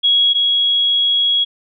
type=tone pair in turn; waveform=sine; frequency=3322 / 3322 Hz; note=G#7 / G#7; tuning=0 / 0 cents; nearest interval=unison; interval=0 cents; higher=neither; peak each=-10 / -12 dBFS; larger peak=first; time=0.03-0.34 / 0.34-1.45 s; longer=second; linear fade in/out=20 ms; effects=none